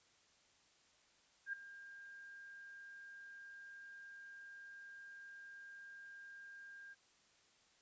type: tone with ADSR envelope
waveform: sine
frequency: 1605 Hz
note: G6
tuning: 40 cents sharp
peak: -37 dBFS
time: 1.46-6.95 s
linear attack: 71 ms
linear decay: 4 ms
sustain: -15 dB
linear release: 28 ms
effects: white hiss -71 dBFS RMS until 7.81 s + resampled to 16000 Hz